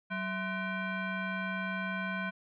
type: tone with frequency modulation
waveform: sine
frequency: 659.3 Hz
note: E5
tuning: in tune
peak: -32 dBFS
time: 0.1-2.31 s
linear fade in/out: 20 ms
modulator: 848 Hz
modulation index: 1.9
effects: none